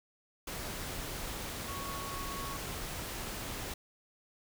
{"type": "tone in noise", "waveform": "sine", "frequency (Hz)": 1108.7, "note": "C#6", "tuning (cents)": 0, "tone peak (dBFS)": -42, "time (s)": [1.68, 2.57], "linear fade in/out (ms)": 5, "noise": "pink", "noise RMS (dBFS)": -40, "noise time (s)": [0.47, 3.74], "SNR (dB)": -5, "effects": []}